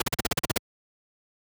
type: noise bursts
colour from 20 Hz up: pink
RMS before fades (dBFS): -23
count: 10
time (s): 0-0.578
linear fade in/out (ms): 5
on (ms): 20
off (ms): 42
effects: high-pass 80 Hz 12 dB/octave